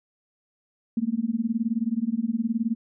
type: tone with tremolo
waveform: sine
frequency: 228.2 Hz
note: A#3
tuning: 37 cents flat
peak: -19 dBFS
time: 0.97-2.75 s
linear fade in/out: 2 ms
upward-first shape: sine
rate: 19 Hz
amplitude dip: 95%
effects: none